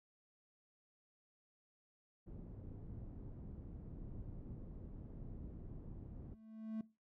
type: low-pass noise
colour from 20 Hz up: pink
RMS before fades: -50 dBFS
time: 2.26-6.35 s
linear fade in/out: 20 ms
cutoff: 260 Hz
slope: 12 dB/octave
type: tone with exponential growth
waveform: triangle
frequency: 220.2 Hz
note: A3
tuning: 2 cents sharp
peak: -36 dBFS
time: 6.02-6.81 s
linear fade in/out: 2 ms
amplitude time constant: 170 ms
effects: noise-tail reverb RT60 0.3 s tail -20 dB re dry